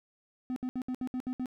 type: tone bursts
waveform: triangle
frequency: 253.7 Hz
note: B3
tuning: 47 cents sharp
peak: -29 dBFS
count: 8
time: 0.5-1.458 s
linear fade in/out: 0 ms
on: 62 ms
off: 66 ms
effects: none